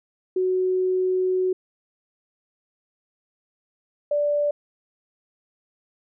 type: tone pair in turn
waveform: sine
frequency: 370.5 / 585.3 Hz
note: F#4 / D5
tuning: +2 / -6 cents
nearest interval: minor sixth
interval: 792 cents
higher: second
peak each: -19 dBFS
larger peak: neither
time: 0.36-1.53 / 4.11-4.51 s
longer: first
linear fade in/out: 5 ms
effects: none